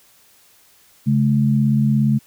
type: tone pair together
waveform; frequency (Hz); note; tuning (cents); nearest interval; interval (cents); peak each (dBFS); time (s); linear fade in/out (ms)
sine; 137.5 / 214.7; C#3 / A3; -14 / -42; minor sixth; 772; -16; 1.06-2.19; 20
effects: white hiss -53 dBFS RMS until 2.26 s